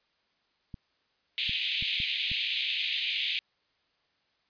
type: clicks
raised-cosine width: 5 ms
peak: -28 dBFS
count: 5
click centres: 0.742 / 1.494 / 1.825 / 2.002 / 2.316 s
type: band-pass noise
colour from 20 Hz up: white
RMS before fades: -31 dBFS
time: 1.38-3.39 s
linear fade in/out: 0 ms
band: 2300 to 3800 Hz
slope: 48 dB/octave
effects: white hiss -72 dBFS RMS until 4.49 s + resampled to 11025 Hz